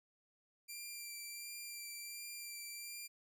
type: tone with vibrato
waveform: 10% pulse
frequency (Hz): 2366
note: D7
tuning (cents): +12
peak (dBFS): -37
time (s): 0.68-3.08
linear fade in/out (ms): 20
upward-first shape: sine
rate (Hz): 1.4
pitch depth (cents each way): 16
effects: none